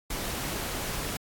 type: noise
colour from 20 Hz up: pink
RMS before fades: -33 dBFS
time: 0.1-1.17 s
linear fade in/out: 5 ms
effects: AAC 64 kbps